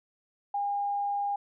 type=tone; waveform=sine; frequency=810 Hz; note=G#5; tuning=43 cents flat; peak=-27 dBFS; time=0.54-1.36 s; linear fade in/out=5 ms; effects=none